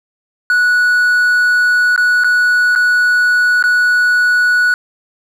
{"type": "tone with dropouts", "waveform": "triangle", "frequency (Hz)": 1470, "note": "F#6", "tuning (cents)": -12, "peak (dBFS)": -7, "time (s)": [0.5, 4.74], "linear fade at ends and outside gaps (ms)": 1, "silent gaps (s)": [[1.962, 1.977], [2.237, 2.244], [2.752, 2.759], [3.626, 3.639]], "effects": []}